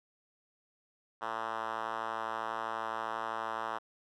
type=tone with band-pass filter; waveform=5% pulse; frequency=112.3 Hz; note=A2; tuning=36 cents sharp; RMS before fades=-37 dBFS; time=1.21-3.79 s; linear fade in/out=20 ms; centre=1100 Hz; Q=1.5; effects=none